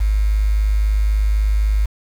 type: tone with quantisation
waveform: sine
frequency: 51.91 Hz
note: G#1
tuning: in tune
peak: -13 dBFS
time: 0-1.86 s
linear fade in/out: 10 ms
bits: 6
effects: none